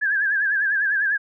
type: tone with vibrato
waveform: sine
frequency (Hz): 1642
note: G#6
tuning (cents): -20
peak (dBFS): -18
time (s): 0.01-1.18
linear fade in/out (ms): 20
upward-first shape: sine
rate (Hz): 10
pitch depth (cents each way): 91
effects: none